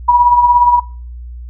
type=tone with tremolo; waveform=sine; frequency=969 Hz; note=B5; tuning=33 cents flat; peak=-3 dBFS; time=0.08-0.8 s; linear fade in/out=10 ms; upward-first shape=triangle; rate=17 Hz; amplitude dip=60%; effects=noise-tail reverb RT60 0.4 s tail -22 dB re dry + added 60 Hz sine -26 dBFS peak until 1.49 s